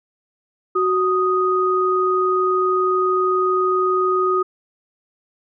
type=tone pair together; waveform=sine; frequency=371.8 / 1244.5 Hz; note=F#4 / D#6; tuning=+8 / 0 cents; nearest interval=octave + major sixth; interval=2092 cents; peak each=-18 / -18 dBFS; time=0.75-4.43 s; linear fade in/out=10 ms; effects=none